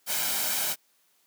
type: noise with comb filter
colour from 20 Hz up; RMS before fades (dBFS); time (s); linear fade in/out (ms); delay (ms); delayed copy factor
white; -28; 0.06-0.76; 50; 1.3; +0.5
effects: white hiss -67 dBFS RMS until 1.26 s + high-pass 200 Hz 12 dB/octave